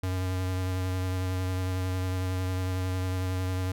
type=tone with vibrato; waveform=square; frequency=92.5 Hz; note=F#2; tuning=in tune; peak=-28 dBFS; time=0.03-3.72 s; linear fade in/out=5 ms; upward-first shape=sine; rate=11 Hz; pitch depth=17 cents each way; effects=none